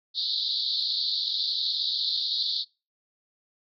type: band-pass noise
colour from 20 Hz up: white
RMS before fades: -28 dBFS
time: 0.14-2.65 s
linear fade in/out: 50 ms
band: 3600 to 4600 Hz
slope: 96 dB/octave
effects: noise-tail reverb RT60 0.3 s tail -25 dB re dry